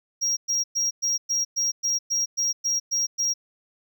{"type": "tone bursts", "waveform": "triangle", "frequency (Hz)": 5630, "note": "F8", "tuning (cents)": 13, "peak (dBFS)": -20, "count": 12, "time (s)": [0.21, 3.34], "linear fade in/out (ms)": 20, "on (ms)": 160, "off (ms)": 110, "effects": []}